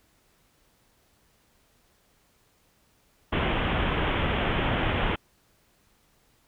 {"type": "low-pass noise", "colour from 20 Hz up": "pink", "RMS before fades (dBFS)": -26, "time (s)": [3.32, 5.16], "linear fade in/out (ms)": 10, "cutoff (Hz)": 3400, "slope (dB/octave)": 96, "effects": ["pink hiss -65 dBFS RMS until 6.47 s"]}